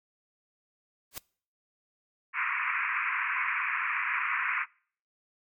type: noise with exponential growth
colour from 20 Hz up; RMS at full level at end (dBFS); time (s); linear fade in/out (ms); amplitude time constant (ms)
white; -32; 1.11-1.18; 2; 15
type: band-pass noise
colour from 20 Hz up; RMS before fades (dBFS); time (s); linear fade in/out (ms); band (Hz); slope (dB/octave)
white; -30; 2.33-4.66; 50; 1000 to 2500; 96
effects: noise-tail reverb RT60 0.5 s tail -25 dB re dry + MP3 96 kbps